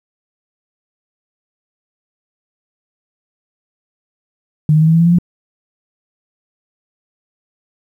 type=tone with pitch steps; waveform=sine; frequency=152.3 / 155.41 / 158.58 / 161.82 / 165.13 / 168.5 / 171.94 / 175.45 Hz; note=D#3 / D#3 / D#3 / E3 / E3 / E3 / F3 / F3; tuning=-37 / -2 / +33 / -32 / +3 / +38 / -27 / +8 cents; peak=-7 dBFS; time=4.69-5.186 s; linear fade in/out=2 ms; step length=62 ms; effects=8-bit